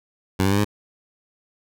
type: tone with pitch steps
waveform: 15% pulse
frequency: 94.7 / 97.64 / 100.68 / 103.81 Hz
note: F#2 / G2 / G2 / G#2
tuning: +41 / -6 / +47 / 0 cents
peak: -11 dBFS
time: 0.39-0.646 s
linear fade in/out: 10 ms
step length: 64 ms
effects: none